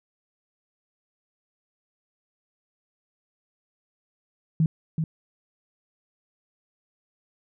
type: tone with echo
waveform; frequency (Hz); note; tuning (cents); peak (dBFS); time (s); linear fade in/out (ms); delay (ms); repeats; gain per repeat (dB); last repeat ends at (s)
sine; 159.4; D#3; +42; -17; 4.6-4.66; 2; 380; 1; -5; 5.04
effects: none